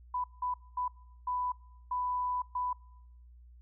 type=tone bursts at uneven times; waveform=sine; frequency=994 Hz; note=B5; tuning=11 cents sharp; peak=-30 dBFS; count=6; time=0.14-0.24 / 0.42-0.54 / 0.77-0.88 / 1.27-1.52 / 1.91-2.42 / 2.55-2.73 s; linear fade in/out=5 ms; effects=noise-tail reverb RT60 0.9 s tail -24 dB re dry + added 60 Hz sine -52 dBFS peak until 3.61 s